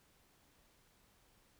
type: silence
effects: pink hiss -70 dBFS RMS until 1.59 s